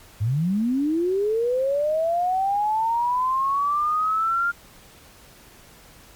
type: linear sweep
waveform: sine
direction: up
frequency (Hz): 96.2 to 1409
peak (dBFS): -19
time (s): 0.2-4.52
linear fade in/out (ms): 20
effects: pink hiss -49 dBFS RMS until 6.15 s + MP3 96 kbps